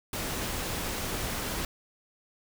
pink noise, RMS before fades -33 dBFS, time 0.13-1.65 s, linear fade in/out 2 ms, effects none

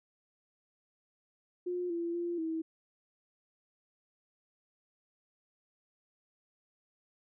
sine tone with pitch steps, 356.8 / 339.7 / 345.3 / 323 Hz, F4 / F4 / F4 / E4, +37 / -48 / -20 / -35 cents, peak -32 dBFS, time 1.66-2.62 s, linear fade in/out 10 ms, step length 240 ms, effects none

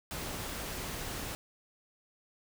pink noise, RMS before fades -39 dBFS, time 0.11-1.35 s, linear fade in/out 0 ms, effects none

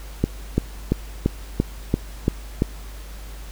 click train, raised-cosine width 3 ms, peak -4 dBFS, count 8, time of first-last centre 0.24-2.621 s, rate 2.94 Hz, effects added 50 Hz sine -34 dBFS peak until 3.51 s + pink hiss -44 dBFS RMS until 3.51 s

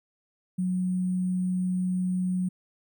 sine tone with sample-and-hold, 182.9 Hz, F#3, 20 cents flat, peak -24 dBFS, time 0.58-2.49 s, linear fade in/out 10 ms, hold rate 8820 Hz, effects none

